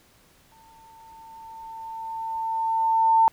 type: tone with exponential growth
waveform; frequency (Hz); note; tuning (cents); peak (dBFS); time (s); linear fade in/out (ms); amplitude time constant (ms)
sine; 898; A5; +35; -13; 0.52-3.28; 0; 600
effects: pink hiss -58 dBFS RMS until 3.32 s